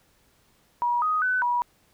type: tone with pitch steps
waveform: sine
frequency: 961 / 1250 / 1504 / 968 Hz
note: B5 / D#6 / F#6 / B5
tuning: -48 / +8 / +28 / -35 cents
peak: -21 dBFS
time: 0.82-1.62 s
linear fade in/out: 0 ms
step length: 200 ms
effects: pink hiss -63 dBFS RMS until 1.93 s